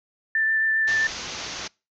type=tone with vibrato; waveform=sine; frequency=1772 Hz; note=A6; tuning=12 cents sharp; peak=-19 dBFS; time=0.35-1.07 s; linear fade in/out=2 ms; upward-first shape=triangle; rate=7.5 Hz; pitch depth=13 cents each way
type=low-pass noise; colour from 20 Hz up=white; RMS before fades=-34 dBFS; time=0.87-1.68 s; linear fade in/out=10 ms; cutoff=6600 Hz; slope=96 dB/octave
effects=noise-tail reverb RT60 0.3 s tail -26 dB re dry